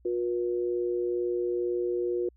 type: tone pair together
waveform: sine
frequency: 358.8 / 481 Hz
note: F4 / B4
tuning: +47 / -46 cents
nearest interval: perfect fourth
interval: 507 cents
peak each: -27 / -32 dBFS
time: 0.05-2.29 s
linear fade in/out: 5 ms
effects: added 60 Hz sine -57 dBFS peak until 2.36 s